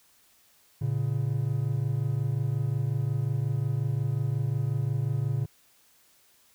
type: tone pair together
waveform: triangle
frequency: 114.1 / 139.67 Hz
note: A#2 / C#3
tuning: -37 / +13 cents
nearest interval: major third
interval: 350 cents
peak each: -26 dBFS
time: 0.81-5.46 s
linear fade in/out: 10 ms
effects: white hiss -62 dBFS RMS until 6.54 s